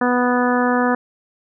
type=harmonic tone; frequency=246.9 Hz; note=B3; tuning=in tune; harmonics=1 / 2 / 3 / 4 / 5 / 6 / 7; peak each=-18 / -21 / -23 / -24 / -25 / -26 / -26 dBFS; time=0.01-0.95 s; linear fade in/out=5 ms; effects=none